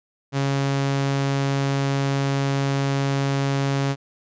sawtooth tone, 138.1 Hz, C#3, 6 cents flat, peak -16 dBFS, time 0.32-3.96 s, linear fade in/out 50 ms, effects resampled to 16000 Hz

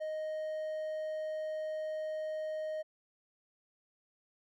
triangle tone, 622.3 Hz, D#5, in tune, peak -33 dBFS, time 0-2.83 s, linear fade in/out 20 ms, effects none

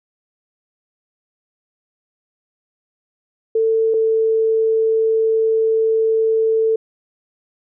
sine tone pair in turn, 446.5 / 444.7 Hz, A4 / A4, +25 / +18 cents, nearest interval unison, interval 7 cents, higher first, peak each -13 dBFS, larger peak neither, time 3.55-3.94 / 3.94-6.76 s, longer second, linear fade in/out 5 ms, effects none

